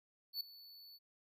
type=tone with ADSR envelope; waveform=square; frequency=4459 Hz; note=C#8; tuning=9 cents sharp; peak=-36 dBFS; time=0.33-0.99 s; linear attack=77 ms; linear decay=3 ms; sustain=-19 dB; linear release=34 ms; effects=none